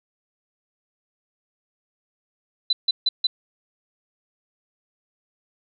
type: tone bursts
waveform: sine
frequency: 4001 Hz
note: B7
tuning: 22 cents sharp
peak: -16 dBFS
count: 4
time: 2.7-3.27 s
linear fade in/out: 5 ms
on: 30 ms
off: 150 ms
effects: none